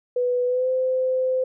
sine tone with pitch glide, 493.9 to 515.2 Hz, B4 to C5, 0 to -27 cents, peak -19 dBFS, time 0.16-1.44 s, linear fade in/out 5 ms, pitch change +73 cents, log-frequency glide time 0.46-0.69 s, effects none

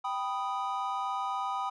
triangle chord, G augmented, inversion none, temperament equal, 784 / 987.8 / 1244.5 Hz, G5 / B5 / D#6, 0 / 0 / 0 cents, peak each -33 dBFS, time 0.04-1.7 s, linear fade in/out 10 ms, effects resampled to 22050 Hz

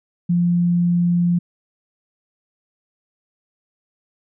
sine tone, 174.1 Hz, F3, 5 cents flat, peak -14 dBFS, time 0.29-1.39 s, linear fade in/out 10 ms, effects none

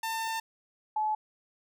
sawtooth / sine tone pair in turn, 898 / 858.7 Hz, A5 / A5, +35 / -42 cents, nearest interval minor second, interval 77 cents, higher first, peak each -27 / -26 dBFS, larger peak second, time 0.03-0.4 / 0.96-1.15 s, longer first, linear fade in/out 5 ms, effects none

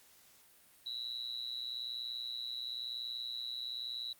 sine tone with amplitude modulation, 3914 Hz, B7, 16 cents flat, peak -34 dBFS, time 0.86-4.13 s, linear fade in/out 5 ms, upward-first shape sine, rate 121 Hz, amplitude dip 90%, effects white hiss -63 dBFS RMS until 4.19 s + Opus 48 kbps

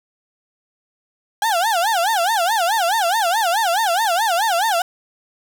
35% pulse tone with vibrato, 784 Hz, G5, in tune, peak -14 dBFS, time 1.42-4.82 s, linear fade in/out 2 ms, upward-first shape sine, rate 4.7 Hz, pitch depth 270 cents each way, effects none

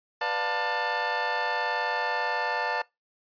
25% pulse chord, B half-diminished seventh, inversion none, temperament just, 493.9 / 592.7 / 711.2 / 889 Hz, B4 / D5 / F5 / A5, 0 / +16 / +31 / +18 cents, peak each -31 / -31 / -30 / -25 dBFS, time 0.21-2.82 s, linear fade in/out 5 ms, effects noise-tail reverb RT60 0.2 s tail -23 dB re dry + resampled to 11025 Hz

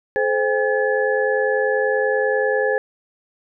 sine tone cluster, 429.8 / 520 / 806 / 1711 Hz, A4 / C5 / G5 / A6, -41 / -11 / +48 / -49 cents, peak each -21 / -20 / -27 / -23 dBFS, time 0.16-2.78 s, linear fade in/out 0 ms, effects none

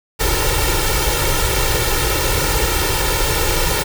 pink noise with comb filter, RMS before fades -17 dBFS, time 0.19-3.84 s, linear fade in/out 20 ms, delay 2.2 ms, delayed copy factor +1, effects none

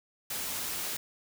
white noise, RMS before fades -35 dBFS, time 0.3-0.97 s, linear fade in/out 5 ms, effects none

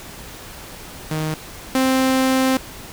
sawtooth tone pair in turn, 155.8 / 262 Hz, D#3 / C4, +3 / +2 cents, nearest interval major sixth, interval 899 cents, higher second, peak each -17 / -11 dBFS, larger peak second, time 1.11-1.34 / 1.75-2.57 s, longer second, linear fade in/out 2 ms, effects pink hiss -37 dBFS RMS until 2.92 s

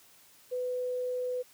sine tone, 500 Hz, B4, 21 cents sharp, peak -30 dBFS, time 0.51-1.43 s, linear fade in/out 20 ms, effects white hiss -59 dBFS RMS until 1.53 s + high-pass 60 Hz 12 dB/octave

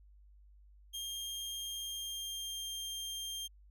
sawtooth tone with pitch glide, 3212 to 3192 Hz, G7 to G7, +41 to +31 cents, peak -36 dBFS, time 0.93-3.48 s, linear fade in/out 20 ms, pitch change -10 cents, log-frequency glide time 1.62-2.71 s, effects added 50 Hz sine -57 dBFS peak until 3.7 s

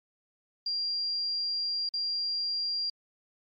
sine tone with dropouts, 4768 Hz, D8, 25 cents sharp, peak -28 dBFS, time 0.66-2.9 s, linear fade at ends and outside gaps 5 ms, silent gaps 1.891-1.937 s, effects MP3 32 kbps

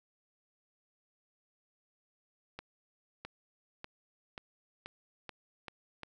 accelerating click train, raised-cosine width 0.3 ms, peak -26 dBFS, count 8, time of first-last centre 2.59-6.033 s, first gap 660 ms, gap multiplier 0.9, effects none

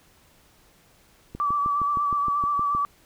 click train, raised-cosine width 3 ms, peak -22 dBFS, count 10, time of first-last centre 1.35-2.75 s, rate 6.43 Hz
sine tone with vibrato, 1157 Hz, D6, 26 cents flat, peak -21 dBFS, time 1.4-2.85 s, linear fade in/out 0 ms, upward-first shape sine, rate 8.4 Hz, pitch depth 29 cents each way
effects pink hiss -58 dBFS RMS until 3.05 s

